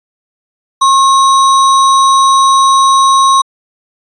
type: tone with sample-and-hold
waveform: sine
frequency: 1080 Hz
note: C#6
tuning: 45 cents flat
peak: -4 dBFS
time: 0.81-3.42 s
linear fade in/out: 10 ms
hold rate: 4900 Hz
effects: resampled to 22050 Hz